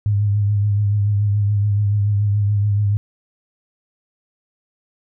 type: tone with vibrato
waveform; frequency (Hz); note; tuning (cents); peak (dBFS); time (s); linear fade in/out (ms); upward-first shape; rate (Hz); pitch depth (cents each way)
sine; 102.7; G#2; -19; -14; 0.06-2.97; 0; triangle; 7; 46
effects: none